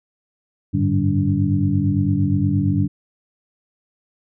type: tone cluster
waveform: sine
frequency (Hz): 95.9 / 104.6 / 146.6 / 194.3 / 287.9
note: G2 / G#2 / D3 / G3 / D4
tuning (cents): -37 / +13 / -3 / -15 / -34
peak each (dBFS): -22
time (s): 0.73-2.88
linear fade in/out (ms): 20
effects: none